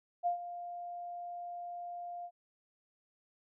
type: tone with ADSR envelope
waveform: sine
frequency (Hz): 701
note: F5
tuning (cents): +6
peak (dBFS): -27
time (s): 0.23-2.31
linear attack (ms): 34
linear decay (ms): 110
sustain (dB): -13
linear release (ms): 62
effects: none